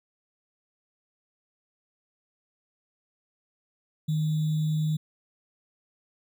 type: tone with sample-and-hold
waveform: sine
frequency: 155.1 Hz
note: D#3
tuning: 5 cents flat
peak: -23 dBFS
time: 4.08-4.97 s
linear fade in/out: 10 ms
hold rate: 3675 Hz
effects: none